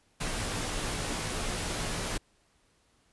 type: noise with comb filter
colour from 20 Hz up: pink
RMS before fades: -33 dBFS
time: 0.2-2.18 s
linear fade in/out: 10 ms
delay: 15 ms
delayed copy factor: -0.5
effects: pink hiss -68 dBFS RMS until 3.12 s + resampled to 24000 Hz